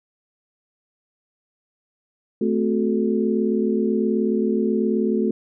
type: tone cluster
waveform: sine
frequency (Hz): 220 / 258.7 / 368.6 / 436.2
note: A3 / C4 / F#4 / A4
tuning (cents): 0 / -19 / -7 / -15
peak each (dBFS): -21 / -26 / -23 / -26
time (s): 2.41-5.31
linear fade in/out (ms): 5
effects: none